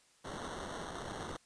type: noise with sample-and-hold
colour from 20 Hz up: blue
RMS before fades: -43 dBFS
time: 0.24-1.37 s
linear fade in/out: 10 ms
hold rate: 2450 Hz
effects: white hiss -67 dBFS RMS until 1.45 s + resampled to 22050 Hz